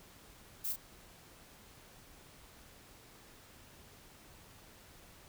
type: noise with echo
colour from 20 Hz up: violet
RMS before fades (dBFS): -37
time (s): 0.64-0.73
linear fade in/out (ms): 10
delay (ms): 32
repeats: 1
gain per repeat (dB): -5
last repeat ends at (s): 0.762
effects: pink hiss -58 dBFS RMS until 5.28 s